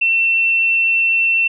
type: tone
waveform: sine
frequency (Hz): 2696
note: E7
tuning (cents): +38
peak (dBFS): -12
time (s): 0.01-1.48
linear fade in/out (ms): 10
effects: none